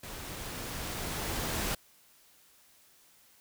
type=noise with level ramp; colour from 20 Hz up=pink; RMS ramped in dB=-43 to -32 dBFS; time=0.03-1.75 s; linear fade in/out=5 ms; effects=white hiss -62 dBFS RMS until 3.4 s